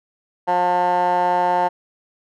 15% pulse tone with band-pass filter, 178.4 Hz, F3, 37 cents sharp, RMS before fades -18 dBFS, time 0.47-1.69 s, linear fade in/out 20 ms, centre 880 Hz, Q 4.8, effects none

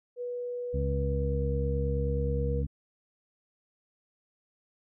sine tone with pitch glide, 488.7 to 477.3 Hz, B4 to A#4, -18 to +41 cents, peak -32 dBFS, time 0.16-2.64 s, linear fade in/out 50 ms, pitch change -41 cents, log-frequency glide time 0.81-1.45 s
harmonic tone, 69.4 Hz, C#2, 3 cents sharp, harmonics 1 / 2 / 3 / 4, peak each -29 / -32 / -39 / -42 dBFS, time 0.73-2.67 s, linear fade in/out 20 ms
effects none

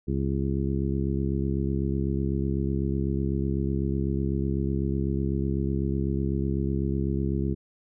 harmonic tone, 68 Hz, C#2, 33 cents flat, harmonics 1 / 2 / 3 / 4 / 5 / 6, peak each -29 / -29 / -30 / -36 / -32 / -36 dBFS, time 0.07-7.55 s, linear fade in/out 20 ms, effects none

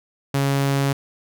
sawtooth tone, 138.59 Hz, C#3, in tune, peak -14 dBFS, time 0.34-0.93 s, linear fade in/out 5 ms, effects none

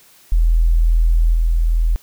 sine tone with level steps, 41.2 Hz, E1, in tune, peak -10 / -12 dBFS, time 0.32-1.96 s, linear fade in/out 0 ms, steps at 1.33 s, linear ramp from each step 20 ms, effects white hiss -49 dBFS RMS until 2.02 s

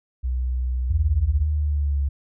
sine tone with pitch glide, 62.9 to 62.32 Hz, B1 to B1, +32 to +16 cents, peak -21 dBFS, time 0.23-1.44 s, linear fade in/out 20 ms, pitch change -16 cents, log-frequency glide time 0.88-1.22 s
sine linear sweep, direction down, 82.8 to 69.3 Hz, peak -19 dBFS, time 0.9-2.09 s, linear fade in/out 10 ms
effects none

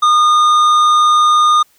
sine tone with tanh clipping, 1221 Hz, D#6, 33 cents flat, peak -9 dBFS, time 0.02-1.63 s, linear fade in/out 10 ms, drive 10 dB, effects white hiss -54 dBFS RMS until 1.78 s

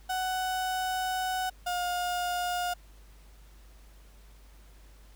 35% pulse tone pair in turn, 745 / 712.6 Hz, F#5 / F5, +12 / +35 cents, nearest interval minor second, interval 77 cents, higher first, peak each -27 dBFS, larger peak neither, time 0.09-1.5 / 1.66-2.74 s, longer first, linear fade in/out 10 ms, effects added 50 Hz sine -51 dBFS peak until 5.15 s + pink hiss -61 dBFS RMS until 5.15 s

